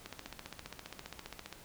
click train, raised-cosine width 0.2 ms, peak -25 dBFS, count 23, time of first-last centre 0.06-1.527 s, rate 15 Hz, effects pink hiss -55 dBFS RMS until 1.64 s

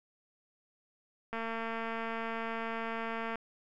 click train, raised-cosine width 0.5 ms, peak -23 dBFS, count 461, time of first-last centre 1.33-3.356 s, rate 227 Hz, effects none

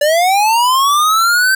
square linear sweep, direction up, 573 to 1561 Hz, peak -10 dBFS, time 0.01-1.55 s, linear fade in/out 5 ms, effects none

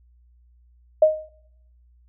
sine tone with exponential decay, 622.3 Hz, D#5, in tune, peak -8 dBFS, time 1.02-1.29 s, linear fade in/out 5 ms, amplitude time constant 58 ms, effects noise-tail reverb RT60 0.8 s tail -24 dB re dry + added 60 Hz sine -53 dBFS peak until 2.08 s

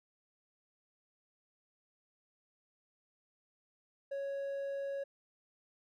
sine tone with hard clipping, 554.4 Hz, C#5, in tune, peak -37 dBFS, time 4.11-5.04 s, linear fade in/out 10 ms, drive 3 dB, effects none

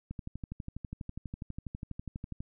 click train, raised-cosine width 5 ms, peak -26 dBFS, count 29, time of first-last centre 0.11-2.405 s, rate 12.2 Hz, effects none

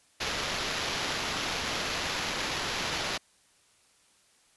white noise with sample-and-hold, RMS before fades -32 dBFS, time 0.2-3.18 s, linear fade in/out 10 ms, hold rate 8820 Hz, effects white hiss -64 dBFS RMS until 4.56 s + resampled to 24000 Hz

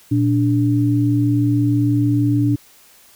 sine tone pair together, 118 / 291.6 Hz, A#2 / D4, +22 / -12 cents, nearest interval octave + major third, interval 1566 cents, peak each -16 dBFS, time 0.11-2.56 s, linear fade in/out 10 ms, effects white hiss -49 dBFS RMS until 3.15 s

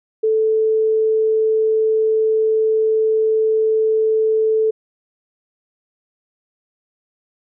sine tone, 438.7 Hz, A4, 5 cents flat, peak -13 dBFS, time 0.23-4.71 s, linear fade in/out 10 ms, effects none

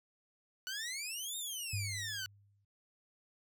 15% pulse exponential two-way sweep, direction up then down, 1471 to 3729 to 1471 Hz, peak -32 dBFS, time 0.67-2.26 s, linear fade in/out 0 ms, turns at 1.37 s
sine tone with exponential decay, 100.8 Hz, G2, 49 cents sharp, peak -33 dBFS, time 1.73-2.65 s, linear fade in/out 5 ms, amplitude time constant 200 ms
effects none

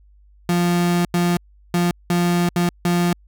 35% pulse tone bursts at uneven times, 174.61 Hz, F3, in tune, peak -14 dBFS, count 6, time 0.49-1.05 / 1.14-1.37 / 1.74-1.91 / 2.1-2.49 / 2.56-2.69 / 2.85-3.13 s, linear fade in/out 2 ms, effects added 50 Hz sine -48 dBFS peak until 3.27 s

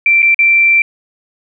sine tone with dropouts, 2349 Hz, D7, in tune, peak -6 dBFS, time 0.06-0.82 s, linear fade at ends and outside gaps 2 ms, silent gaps 0.221-0.227 / 0.345-0.39 s, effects none

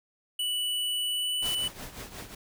square tone with pitch glide, 2960 to 2977 Hz, F#7 to F#7, 0 to +10 cents, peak -28 dBFS, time 0.39-1.68 s, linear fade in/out 5 ms, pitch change +10 cents, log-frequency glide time 1.07-1.4 s
pink noise with tremolo, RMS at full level -39 dBFS, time 1.42-2.35 s, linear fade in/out 5 ms, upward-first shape triangle, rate 5.5 Hz, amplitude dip 75%
white noise, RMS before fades -38 dBFS, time 1.45-1.55 s, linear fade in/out 5 ms
effects none

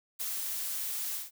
blue noise with ADSR envelope, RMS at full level -32 dBFS, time 0.19-1.31 s, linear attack 24 ms, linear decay 5 ms, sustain -3 dB, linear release 160 ms, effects none

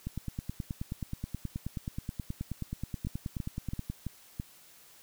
two click trains, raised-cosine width 5 ms, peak -22 / -22 dBFS, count 5 / 37, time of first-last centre 3.07-4.399 / 0.07-3.9 s, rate 3.01 / 9.4 Hz, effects white hiss -57 dBFS RMS until 5.02 s

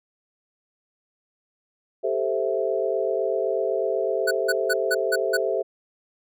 sine chord, A minor seventh, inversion third, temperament equal, 392 / 440 / 523.3 / 659.3 Hz, G4 / A4 / C5 / E5, 0 / 0 / 0 / 0 cents, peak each -27 dBFS, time 2.03-5.63 s, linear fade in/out 20 ms
square tone bursts, 1480 Hz, F#6, in tune, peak -21 dBFS, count 6, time 4.27-5.372 s, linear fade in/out 10 ms, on 42 ms, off 170 ms
effects none

